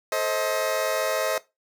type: chord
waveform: sawtooth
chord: A diminished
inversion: none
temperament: just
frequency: 440 / 528 / 633.6 Hz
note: A4 / C5 / Eb5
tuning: 0 / +16 / +31 cents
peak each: -28 / -24 / -22 dBFS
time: 0.12-1.38 s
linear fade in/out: 2 ms
effects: noise-tail reverb RT60 0.2 s tail -17 dB re dry